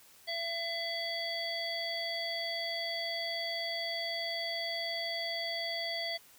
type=harmonic tone with a mistuned harmonic; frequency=672 Hz; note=E5; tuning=33 cents sharp; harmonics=1 / 3 / 5 / 7; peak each=-39 / -39 / -40 / -38 dBFS; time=0.27-6.18 s; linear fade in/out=20 ms; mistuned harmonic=7; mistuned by=-46 cents; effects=white hiss -59 dBFS RMS until 6.38 s